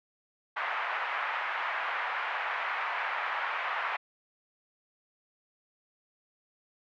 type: band-pass noise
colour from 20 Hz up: pink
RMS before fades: -33 dBFS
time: 0.56-3.97 s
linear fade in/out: 10 ms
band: 820 to 2300 Hz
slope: 24 dB/octave
effects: none